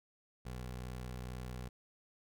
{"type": "tone", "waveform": "20% pulse", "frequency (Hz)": 62.2, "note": "B1", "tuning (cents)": 13, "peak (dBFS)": -37, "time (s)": [0.45, 1.69], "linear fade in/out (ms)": 10, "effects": []}